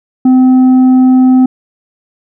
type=tone with tanh clipping; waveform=triangle; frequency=256.9 Hz; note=C4; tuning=32 cents flat; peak=-4 dBFS; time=0.25-1.46 s; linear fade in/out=5 ms; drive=9 dB; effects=none